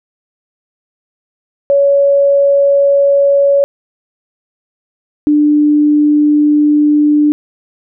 sine tone pair in turn, 561 / 297.2 Hz, C#5 / D4, +21 / +21 cents, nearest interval major seventh, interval 1100 cents, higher first, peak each -6 dBFS, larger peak neither, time 1.7-3.64 / 5.27-7.32 s, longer second, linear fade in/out 0 ms, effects none

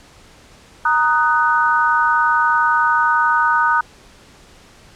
sine chord, D# minor, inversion second, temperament just, 933.4 / 1244.5 / 1493.4 Hz, A#5 / D#6 / F#6, +2 / 0 / +16 cents, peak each -17 dBFS, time 0.85-3.81 s, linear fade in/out 5 ms, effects pink hiss -46 dBFS RMS until 4.95 s + low-pass 8000 Hz 12 dB/octave

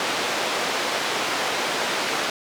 pink band-pass noise, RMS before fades -25 dBFS, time 0-2.3 s, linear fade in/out 2 ms, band 430 to 5200 Hz, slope 12 dB/octave, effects none

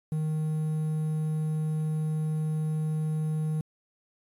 triangle tone with quantisation, 155.56 Hz, D#3, in tune, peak -24 dBFS, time 0.12-3.61 s, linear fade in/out 2 ms, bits 9, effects AAC 64 kbps

